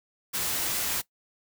white noise, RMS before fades -29 dBFS, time 0.33-1.02 s, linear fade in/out 20 ms, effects noise-tail reverb RT60 0.1 s tail -19 dB re dry

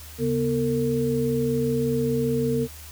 sine tone cluster, 138.3 / 243.6 / 454.1 Hz, C#3 / B3 / A#4, -4 / -24 / -45 cents, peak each -27 / -25 / -24 dBFS, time 0.18-2.68 s, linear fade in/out 50 ms, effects added 76 Hz sine -42 dBFS peak until 2.91 s + white hiss -44 dBFS RMS until 2.91 s

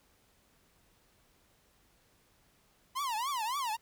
45% pulse tone with vibrato, 994 Hz, B5, 11 cents sharp, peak -32 dBFS, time 2.95-3.77 s, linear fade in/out 20 ms, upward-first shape triangle, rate 3.6 Hz, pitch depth 300 cents each way, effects pink hiss -68 dBFS RMS until 3.81 s

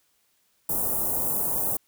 white band-stop noise, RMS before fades -26 dBFS, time 0.69-1.77 s, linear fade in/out 5 ms, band 910 to 10000 Hz, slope 24 dB/octave, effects white hiss -68 dBFS RMS until 1.87 s

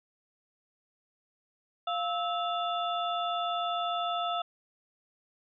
harmonic tone with a mistuned harmonic, 698.5 Hz, F5, in tune, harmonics 1 / 2 / 4 / 5, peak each -31 / -33 / -43 / -38 dBFS, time 1.87-4.42 s, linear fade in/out 5 ms, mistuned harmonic 2, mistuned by -120 cents, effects none

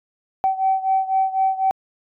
sine beating tone pair, 765 / 769 Hz, G5 / G5, -42 / -33 cents, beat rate 4 Hz, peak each -18 / -21 dBFS, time 0.44-1.71 s, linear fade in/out 0 ms, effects tanh soft clip ceiling -9 dBFS

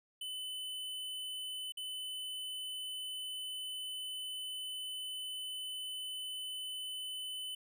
square tone with dropouts, 3018 Hz, F#7, 34 cents sharp, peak -40 dBFS, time 0.21-7.55 s, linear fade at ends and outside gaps 5 ms, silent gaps 1.722-1.771 s, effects none

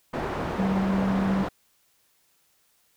white low-pass noise, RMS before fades -30 dBFS, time 0.13-1.49 s, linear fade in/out 10 ms, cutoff 850 Hz, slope 12 dB/octave
sine tone with pitch glide, 192.2 to 193.31 Hz, G3 to G3, -34 to -24 cents, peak -22 dBFS, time 0.58-1.45 s, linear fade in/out 20 ms, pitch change +10 cents, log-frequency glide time 0.7-0.88 s
effects white hiss -66 dBFS RMS until 2.96 s

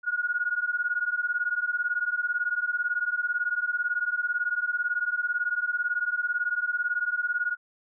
sine beating tone pair, 1437 / 1455 Hz, F6 / F#6, +49 / -29 cents, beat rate 18 Hz, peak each -28 dBFS, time 0.03-7.57 s, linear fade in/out 50 ms, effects none

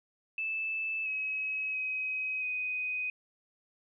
sine tone with pitch steps, 2629 / 2556 / 2531 / 2501 Hz, E7 / D#7 / D#7 / D#7, -5 / +46 / +29 / +8 cents, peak -31 dBFS, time 0.38-3.1 s, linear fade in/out 2 ms, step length 680 ms, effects none

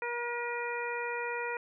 harmonic tone with a mistuned harmonic, 477.3 Hz, A#4, 41 cents sharp, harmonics 1 / 2 / 3 / 4 / 5, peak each -37 / -38 / -40 / -40 / -40 dBFS, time 0.02-1.57 s, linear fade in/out 2 ms, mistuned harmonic 5, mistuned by +22 cents, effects none

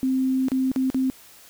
sine tone with dropouts, 261.6 Hz, C4, in tune, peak -19 dBFS, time 0.03-1.1 s, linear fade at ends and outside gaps 0 ms, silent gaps 0.484-0.518 / 0.716-0.761 / 0.901-0.945 s, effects white hiss -49 dBFS RMS until 1.49 s

